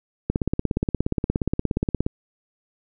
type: click train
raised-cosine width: 3 ms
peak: -8 dBFS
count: 31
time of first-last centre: 0.3-2.065 s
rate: 17 Hz
effects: none